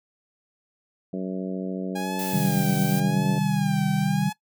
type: harmonic tone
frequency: 93.8 Hz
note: F#2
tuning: 24 cents sharp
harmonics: 2 / 3 / 4 / 5 / 6 / 7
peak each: -29 / -33 / -35 / -37 / -39 / -40 dBFS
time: 1.13-3.39 s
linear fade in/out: 5 ms
type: tone with vibrato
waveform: sawtooth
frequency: 817 Hz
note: G#5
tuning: 29 cents flat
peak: -27 dBFS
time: 1.95-4.33 s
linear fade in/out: 10 ms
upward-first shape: sine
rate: 0.9 Hz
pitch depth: 94 cents each way
type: noise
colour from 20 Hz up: blue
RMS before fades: -34 dBFS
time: 2.19-3 s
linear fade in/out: 2 ms
type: chord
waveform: sine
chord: C minor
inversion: none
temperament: equal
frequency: 130.81 / 155.56 / 196 Hz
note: C3 / Eb3 / G3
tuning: 0 / 0 / 0 cents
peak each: -29 / -24 / -24 dBFS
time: 2.33-4.3 s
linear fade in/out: 10 ms
effects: noise-tail reverb RT60 0.1 s tail -18 dB re dry